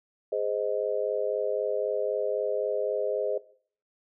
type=chord; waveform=sine; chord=Ab major; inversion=none; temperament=just; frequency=415.3 / 519.1 / 623 Hz; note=Ab4 / C5 / Eb5; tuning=0 / -14 / +2 cents; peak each=-30 dBFS; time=0.32-3.38 s; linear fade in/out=5 ms; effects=noise-tail reverb RT60 0.5 s tail -18 dB re dry